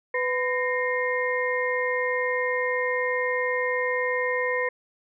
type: tone cluster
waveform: sine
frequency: 498.9 / 1009 / 1844 / 2123 Hz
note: B4 / B5 / A#6 / C7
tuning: +17 / +37 / -19 / +25 cents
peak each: -26 / -31 / -28 / -31 dBFS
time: 0.14-4.69 s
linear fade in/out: 5 ms
effects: none